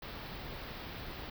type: band-stop noise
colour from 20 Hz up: pink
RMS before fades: -44 dBFS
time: 0.02-1.3 s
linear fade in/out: 5 ms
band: 4900 to 15000 Hz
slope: 48 dB/octave
effects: none